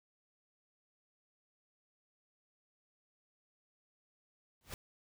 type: noise with exponential growth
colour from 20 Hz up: pink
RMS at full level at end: -40 dBFS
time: 4.61-4.74 s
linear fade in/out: 1 ms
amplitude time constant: 27 ms
effects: none